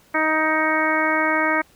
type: harmonic tone with a mistuned harmonic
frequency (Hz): 313.1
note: D#4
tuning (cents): +11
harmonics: 1 / 2 / 3 / 4 / 5 / 6 / 7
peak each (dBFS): -25 / -25 / -25 / -25 / -25 / -25 / -25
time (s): 0.14-1.62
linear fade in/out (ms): 10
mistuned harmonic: 7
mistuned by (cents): +16
effects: pink hiss -55 dBFS RMS until 1.75 s